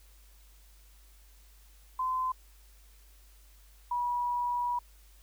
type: tone pair in turn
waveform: sine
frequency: 1027 / 970.4 Hz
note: C6 / B5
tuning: -33 / -31 cents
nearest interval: minor second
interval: 98 cents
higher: first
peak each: -28 dBFS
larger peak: neither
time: 1.99-2.32 / 3.91-4.79 s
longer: second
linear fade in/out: 5 ms
effects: added 50 Hz sine -55 dBFS peak until 5.22 s + white hiss -63 dBFS RMS until 5.22 s